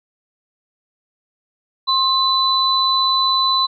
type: tone pair together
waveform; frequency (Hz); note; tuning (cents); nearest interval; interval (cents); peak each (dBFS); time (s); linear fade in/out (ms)
sine; 1059 / 3998; C6 / B7; +21 / +20; octave + major seventh; 2299; -17 / -16; 1.87-3.67; 20
effects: none